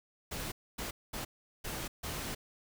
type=noise bursts at uneven times; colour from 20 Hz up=pink; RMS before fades=-39 dBFS; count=5; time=0.31-0.52 / 0.78-0.91 / 1.13-1.25 / 1.64-1.88 / 2.03-2.35 s; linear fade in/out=10 ms; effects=none